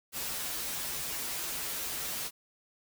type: noise with comb filter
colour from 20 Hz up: white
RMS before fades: -36 dBFS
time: 0.12-2.31 s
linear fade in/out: 50 ms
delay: 10 ms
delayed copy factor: -0.95
effects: none